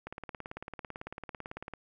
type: click train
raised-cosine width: 0.5 ms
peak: -25 dBFS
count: 31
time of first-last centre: 0.07-1.737 s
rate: 18 Hz
effects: none